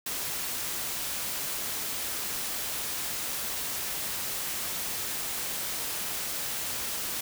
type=noise; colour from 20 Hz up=white; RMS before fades=-33 dBFS; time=0.06-7.21 s; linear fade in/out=5 ms; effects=none